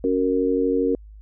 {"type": "chord", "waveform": "sine", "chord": "F# major", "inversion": "second", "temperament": "just", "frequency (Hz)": [277.5, 370, 462.5], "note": ["C#4", "F#4", "A#4"], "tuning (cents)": [2, 0, -14], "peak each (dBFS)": [-22, -25, -21], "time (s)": [0.04, 0.95], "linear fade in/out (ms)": 2, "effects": ["added 52 Hz sine -40 dBFS peak until 1.21 s"]}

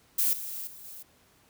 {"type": "noise with level steps", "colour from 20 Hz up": "violet", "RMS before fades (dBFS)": [-25, -37, -47, -44], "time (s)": [0.18, 1.03], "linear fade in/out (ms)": 10, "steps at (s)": [0.33, 0.67, 0.84], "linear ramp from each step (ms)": 2, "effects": ["pink hiss -62 dBFS RMS until 1.49 s", "high-pass 60 Hz 12 dB/octave"]}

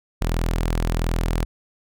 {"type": "tone", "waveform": "sawtooth", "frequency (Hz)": 41.44, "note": "E1", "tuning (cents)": 10, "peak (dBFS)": -16, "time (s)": [0.21, 1.45], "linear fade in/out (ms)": 10, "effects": []}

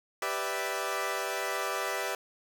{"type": "chord", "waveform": "15% pulse", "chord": "E minor seventh", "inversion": "first", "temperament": "equal", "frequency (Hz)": [392, 493.9, 587.3, 659.3], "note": ["G4", "B4", "D5", "E5"], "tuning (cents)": [0, 0, 0, 0], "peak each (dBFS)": -30, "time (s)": [0.22, 2.15], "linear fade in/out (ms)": 2, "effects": []}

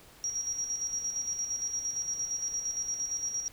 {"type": "tone with tremolo", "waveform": "sine", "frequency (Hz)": 5680, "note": "F8", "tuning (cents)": 28, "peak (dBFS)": -29, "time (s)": [0.24, 3.48], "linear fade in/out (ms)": 0, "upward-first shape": "square", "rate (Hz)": 8.7, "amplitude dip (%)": 50, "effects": ["pink hiss -55 dBFS RMS until 3.52 s"]}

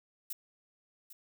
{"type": "noise with echo", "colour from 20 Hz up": "violet", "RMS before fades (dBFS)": -38, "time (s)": [0.3, 0.33], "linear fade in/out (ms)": 5, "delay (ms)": 800, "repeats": 1, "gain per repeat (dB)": -12, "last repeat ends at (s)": 1.13, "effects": []}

